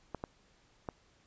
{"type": "clicks", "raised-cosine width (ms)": 1, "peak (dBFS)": -23, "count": 3, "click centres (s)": [0.147, 0.239, 0.888], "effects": ["pink hiss -67 dBFS RMS until 1.26 s", "resampled to 16000 Hz"]}